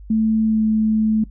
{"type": "tone with pitch glide", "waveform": "sine", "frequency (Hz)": [220, 217.7], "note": ["A3", "A3"], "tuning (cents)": [0, -18], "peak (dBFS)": -14, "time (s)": [0.1, 1.24], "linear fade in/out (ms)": 5, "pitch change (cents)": -18, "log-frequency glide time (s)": [0.45, 0.63], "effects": ["noise-tail reverb RT60 0.1 s tail -18 dB re dry", "added 50 Hz sine -36 dBFS peak until 1.3 s"]}